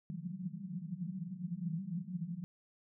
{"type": "band-pass noise", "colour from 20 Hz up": "pink", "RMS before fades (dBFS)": -41, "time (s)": [0.1, 2.44], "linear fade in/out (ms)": 0, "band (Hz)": [160, 190], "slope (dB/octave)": 96, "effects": []}